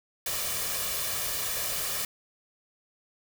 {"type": "noise with comb filter", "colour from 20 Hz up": "white", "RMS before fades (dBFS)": -31, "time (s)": [0.26, 2.05], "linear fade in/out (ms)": 2, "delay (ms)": 1.7, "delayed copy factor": 0.55, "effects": []}